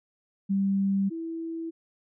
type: tone pair in turn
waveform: sine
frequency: 196 / 328.7 Hz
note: G3 / E4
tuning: 0 / -5 cents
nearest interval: major sixth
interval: 895 cents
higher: second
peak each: -22 / -31 dBFS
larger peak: first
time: 0.49-1.1 / 1.1-1.71 s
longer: neither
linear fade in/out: 20 ms
effects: none